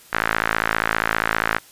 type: tone with band-pass filter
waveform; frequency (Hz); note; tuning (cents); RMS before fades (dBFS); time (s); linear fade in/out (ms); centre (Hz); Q
sawtooth; 55; A1; 0; -22; 0.12-1.59; 20; 1600; 2.4
effects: white hiss -48 dBFS RMS until 1.71 s + resampled to 32000 Hz